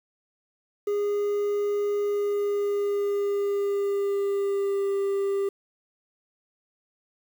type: tone with pitch glide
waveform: triangle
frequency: 410 to 395.8 Hz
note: G#4 to G4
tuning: -22 to +17 cents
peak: -21 dBFS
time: 0.87-5.49 s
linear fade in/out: 5 ms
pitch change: -61 cents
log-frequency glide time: 2.02-4.96 s
effects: 8-bit